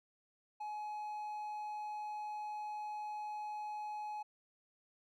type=tone; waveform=triangle; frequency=844 Hz; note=G#5; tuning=28 cents sharp; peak=-38 dBFS; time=0.6-4.23 s; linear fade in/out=10 ms; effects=none